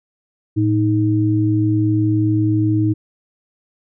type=tone pair together; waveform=sine; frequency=110.98 / 313.9 Hz; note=A2 / D#4; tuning=+15 / +15 cents; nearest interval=octave + tritone; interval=1800 cents; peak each=-16 dBFS; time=0.56-2.94 s; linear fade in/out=20 ms; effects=none